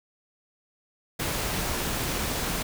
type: noise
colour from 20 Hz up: pink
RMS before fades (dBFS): -29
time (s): 1.19-2.63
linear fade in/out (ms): 10
effects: none